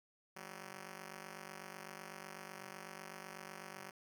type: ring-modulated tone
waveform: 5% pulse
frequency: 189.4 Hz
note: F#3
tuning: 41 cents sharp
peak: -34 dBFS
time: 0.36-3.91 s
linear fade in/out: 5 ms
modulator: 24 Hz
effects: none